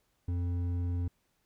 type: tone with hard clipping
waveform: sine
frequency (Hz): 87.9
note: F2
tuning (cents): +12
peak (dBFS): -31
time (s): 0.28-1.08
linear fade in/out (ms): 5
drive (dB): 7
effects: pink hiss -75 dBFS RMS until 1.45 s